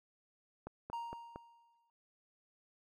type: click train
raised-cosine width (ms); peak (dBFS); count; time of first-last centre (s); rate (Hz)
1; -30; 4; 0.67-1.36; 4.35
type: tone with exponential decay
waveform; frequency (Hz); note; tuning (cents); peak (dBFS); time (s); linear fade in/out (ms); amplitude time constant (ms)
triangle; 934; A#5; +3; -35; 0.93-1.9; 1; 210
effects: none